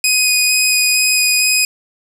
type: tone with vibrato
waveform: 15% pulse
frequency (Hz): 2496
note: D#7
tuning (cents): +5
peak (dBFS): -4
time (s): 0.04-1.65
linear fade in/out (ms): 2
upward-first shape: square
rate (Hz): 2.2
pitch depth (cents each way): 8
effects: none